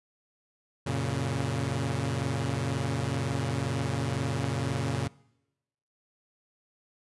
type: chord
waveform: sawtooth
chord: F# major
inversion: none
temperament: equal with one note detuned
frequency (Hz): 90.86 / 116.54 / 138.59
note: F#2 / A#2 / C#3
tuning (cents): -31 / 0 / 0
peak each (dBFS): -31 / -28 / -27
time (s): 0.86-5.08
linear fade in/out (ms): 10
effects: noise-tail reverb RT60 0.9 s tail -23 dB re dry + resampled to 24000 Hz

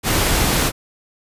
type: noise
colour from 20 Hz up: pink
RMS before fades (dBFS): -17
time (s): 0.03-0.72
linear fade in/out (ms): 50
effects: resampled to 32000 Hz

